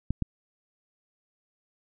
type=clicks; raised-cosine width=5 ms; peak=-14 dBFS; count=2; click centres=0.106 / 0.223 s; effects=none

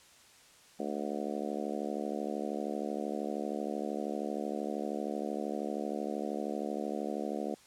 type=harmonic tone; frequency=72.9 Hz; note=D2; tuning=12 cents flat; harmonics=3 / 4 / 5 / 6 / 7 / 8 / 9 / 10; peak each=-39 / -40 / -41 / -42 / -42 / -43 / -44 / -44 dBFS; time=0.79-7.55 s; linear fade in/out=10 ms; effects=white hiss -59 dBFS RMS until 7.66 s + low-pass 9000 Hz 12 dB/octave

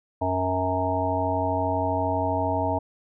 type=harmonic tone; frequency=92.5 Hz; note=F#2; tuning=in tune; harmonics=1 / 3 / 5 / 7 / 9 / 10; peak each=-29 / -30 / -33 / -27 / -30 / -29 dBFS; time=0.21-2.79 s; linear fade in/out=10 ms; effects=none

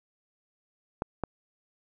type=clicks; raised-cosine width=1 ms; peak=-15 dBFS; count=2; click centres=1.021 / 1.237 s; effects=none

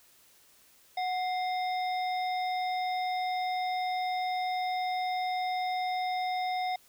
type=harmonic tone with a mistuned harmonic; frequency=736 Hz; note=F#5; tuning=9 cents flat; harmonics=1 / 3 / 5 / 7; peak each=-29 / -39 / -43 / -46 dBFS; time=0.97-6.76 s; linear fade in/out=5 ms; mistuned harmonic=3; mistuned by=-88 cents; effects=white hiss -61 dBFS RMS until 6.88 s

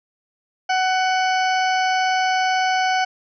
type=harmonic tone; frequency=747 Hz; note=F#5; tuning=16 cents sharp; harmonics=1 / 2 / 3 / 4 / 6 / 7 / 8; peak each=-18 / -24 / -28 / -30 / -34 / -35 / -36 dBFS; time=0.69-3.05 s; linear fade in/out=10 ms; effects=none

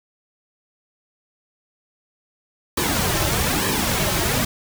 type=noise with flanger; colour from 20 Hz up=pink; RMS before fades=-21 dBFS; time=2.77-4.45 s; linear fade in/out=5 ms; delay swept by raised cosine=1.4 to 4.2 ms; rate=1.1 Hz; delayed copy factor=-0.7; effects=none

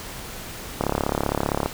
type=click train; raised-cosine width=1 ms; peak=-7 dBFS; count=31; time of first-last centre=0.81-1.66 s; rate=35.3 Hz; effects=pink hiss -36 dBFS RMS until 1.73 s

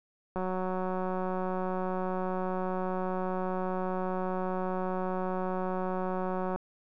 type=click train; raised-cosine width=1 ms; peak=-20 dBFS; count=1148; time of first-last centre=0.36-6.56 s; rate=185 Hz; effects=none

